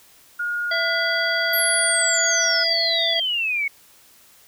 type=tone with pitch glide; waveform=sine; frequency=1431 to 1446.8 Hz; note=F6 to F#6; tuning=+42 to -39 cents; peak=-22 dBFS; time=0.39-2.64 s; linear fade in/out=10 ms; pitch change=+19 cents; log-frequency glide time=0.73-1.17 s
type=harmonic tone; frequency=666 Hz; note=E5; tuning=18 cents sharp; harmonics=1 / 3 / 5 / 7; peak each=-26 / -26 / -29 / -27 dBFS; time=0.71-3.2 s; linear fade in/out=5 ms
type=exponential sweep; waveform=sine; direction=down; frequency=11860 to 2190 Hz; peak=-20 dBFS; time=1.53-3.68 s; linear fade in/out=5 ms
effects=white hiss -52 dBFS RMS until 4.47 s